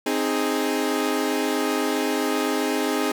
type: chord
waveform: sawtooth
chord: Ab major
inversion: first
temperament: equal with one note detuned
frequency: 263.4 / 311.1 / 415.3 Hz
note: C4 / Eb4 / Ab4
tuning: +12 / 0 / 0 cents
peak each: -22 dBFS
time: 0.06-3.12 s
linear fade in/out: 5 ms
effects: none